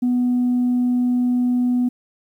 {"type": "tone", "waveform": "sine", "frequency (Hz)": 246.9, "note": "B3", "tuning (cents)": 0, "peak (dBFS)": -14, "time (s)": [0.02, 1.89], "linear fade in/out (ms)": 10, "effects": ["tanh soft clip ceiling -13 dBFS", "9-bit"]}